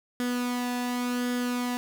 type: tone with flanger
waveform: sawtooth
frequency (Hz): 245.8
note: B3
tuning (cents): -8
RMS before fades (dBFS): -29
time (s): 0.2-1.77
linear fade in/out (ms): 0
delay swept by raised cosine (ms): 0.59 to 1.14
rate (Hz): 0.9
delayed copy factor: +0.5
effects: none